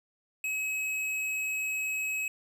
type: tone with hard clipping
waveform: sine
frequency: 2559 Hz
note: D#7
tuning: 48 cents sharp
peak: -31 dBFS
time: 0.44-2.28 s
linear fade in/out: 2 ms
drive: 12 dB
effects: none